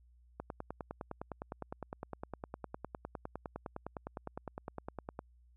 click train, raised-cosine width 1 ms, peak -26 dBFS, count 48, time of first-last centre 0.4-5.191 s, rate 9.81 Hz, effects added 60 Hz sine -61 dBFS peak until 5.56 s

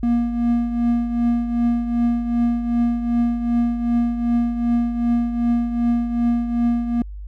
triangle tone with tremolo, 237 Hz, A#3, 29 cents sharp, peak -12 dBFS, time 0.03-7.02 s, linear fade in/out 2 ms, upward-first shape triangle, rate 2.6 Hz, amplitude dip 65%, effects added 50 Hz sine -30 dBFS peak until 7.27 s

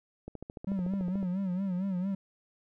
click train, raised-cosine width 2 ms, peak -27 dBFS, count 14, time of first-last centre 0.28-1.229 s, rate 13.7 Hz
triangle tone with vibrato, 187.5 Hz, F#3, 23 cents sharp, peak -27 dBFS, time 0.67-2.15 s, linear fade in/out 5 ms, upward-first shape sine, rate 4.4 Hz, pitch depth 100 cents each way
effects none

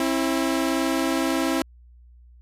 sawtooth tone pair together, 267.8 / 329.1 Hz, C4 / E4, +40 / -3 cents, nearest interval major third, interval 357 cents, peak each -20 dBFS, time 0-1.62 s, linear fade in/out 2 ms, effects added 60 Hz sine -47 dBFS peak until 2.41 s + resampled to 32000 Hz

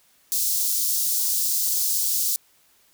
white high-pass noise, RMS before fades -23 dBFS, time 0.32-2.36 s, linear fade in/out 0 ms, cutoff 4700 Hz, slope 24 dB/octave, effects white hiss -60 dBFS RMS until 2.93 s

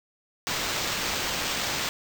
white noise with sample-and-hold, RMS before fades -29 dBFS, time 0.47-1.89 s, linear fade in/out 0 ms, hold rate 11025 Hz, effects none

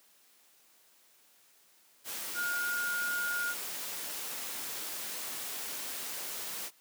sine tone in noise, 1427 Hz, F6, 37 cents sharp, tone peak -31 dBFS, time 2.34-3.55 s, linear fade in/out 50 ms, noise white, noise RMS -39 dBFS, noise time 2.04-6.71 s, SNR +5 dB, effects white hiss -64 dBFS RMS until 6.8 s + high-pass 200 Hz 12 dB/octave

